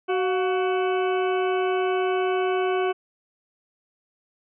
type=harmonic tone with a mistuned harmonic; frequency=374.6 Hz; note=F#4; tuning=21 cents sharp; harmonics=1 / 2 / 3 / 4 / 6 / 7 / 8; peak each=-22 / -28 / -32 / -34 / -38 / -39 / -40 dBFS; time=0.08-2.93 s; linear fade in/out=20 ms; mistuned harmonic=2; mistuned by=-69 cents; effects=none